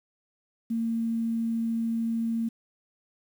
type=tone with quantisation; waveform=sine; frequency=228.4 Hz; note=A#3; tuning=35 cents flat; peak=-25 dBFS; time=0.7-2.49 s; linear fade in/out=10 ms; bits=9; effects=none